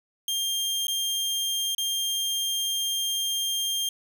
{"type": "tone with dropouts", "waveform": "sawtooth", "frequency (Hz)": 3198, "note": "G7", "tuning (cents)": 34, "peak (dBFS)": -22, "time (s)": [0.28, 3.89], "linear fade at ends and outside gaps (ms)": 2, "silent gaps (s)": [[0.87, 0.881], [1.749, 1.781]], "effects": []}